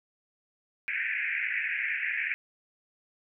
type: band-pass noise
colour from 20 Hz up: white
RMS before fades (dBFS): -31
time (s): 0.88-2.34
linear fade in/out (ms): 0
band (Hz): 1600 to 2500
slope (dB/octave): 96
effects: none